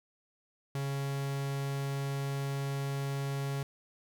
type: tone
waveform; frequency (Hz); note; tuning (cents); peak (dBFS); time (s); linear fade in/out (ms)
45% pulse; 138.59; C#3; 0; -32; 0.75-3.63; 2
effects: 12-bit